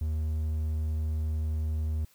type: tone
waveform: triangle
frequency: 77.78 Hz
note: D#2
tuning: in tune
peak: -25 dBFS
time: 0.01-2.05 s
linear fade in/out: 5 ms
effects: white hiss -63 dBFS RMS until 2.14 s